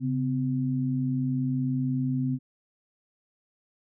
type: tone pair together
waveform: sine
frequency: 135.61 / 256 Hz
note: C#3 / C4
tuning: -38 / -38 cents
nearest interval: major seventh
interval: 1100 cents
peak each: -27 dBFS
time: 0-2.39 s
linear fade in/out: 50 ms
effects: none